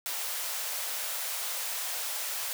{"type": "high-pass noise", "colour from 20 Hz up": "white", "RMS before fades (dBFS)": -34, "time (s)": [0.06, 2.53], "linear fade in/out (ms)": 0, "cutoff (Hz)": 490, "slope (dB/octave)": 48, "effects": []}